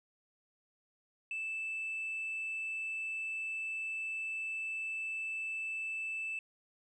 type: tone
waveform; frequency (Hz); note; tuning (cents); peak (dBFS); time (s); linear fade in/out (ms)
sine; 2637; E7; 0; -34; 1.31-6.39; 2
effects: tanh soft clip ceiling -33 dBFS